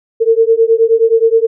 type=beating tone pair; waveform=sine; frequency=448.9 / 458.4 Hz; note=A4 / A#4; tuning=+35 / -29 cents; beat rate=9.5 Hz; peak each=-10 dBFS; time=0.2-1.47 s; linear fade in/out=20 ms; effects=none